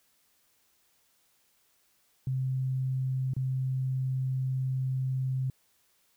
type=tone with dropouts; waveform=sine; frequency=130.81 Hz; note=C3; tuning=in tune; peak=-27 dBFS; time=2.27-5.5 s; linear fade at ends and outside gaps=2 ms; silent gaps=3.336-3.365 s; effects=white hiss -69 dBFS RMS until 6.16 s